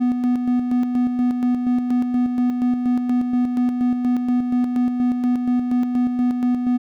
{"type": "tone with tremolo", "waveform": "triangle", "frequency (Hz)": 246.9, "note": "B3", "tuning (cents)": 0, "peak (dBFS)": -13, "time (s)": [0, 6.78], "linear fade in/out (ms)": 20, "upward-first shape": "square", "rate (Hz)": 4.2, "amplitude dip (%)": 45, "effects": []}